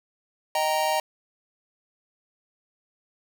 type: chord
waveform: square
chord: Eb major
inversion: none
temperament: just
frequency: 622.3 / 777.8 / 933.4 Hz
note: Eb5 / G5 / Bb5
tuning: 0 / -14 / +2 cents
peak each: -27 / -28 / -27 dBFS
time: 0.55-1 s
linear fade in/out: 2 ms
effects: none